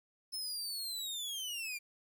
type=linear sweep; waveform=sawtooth; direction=down; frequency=5274 to 2349 Hz; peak=-35 dBFS; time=0.32-1.79 s; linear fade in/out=20 ms; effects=12-bit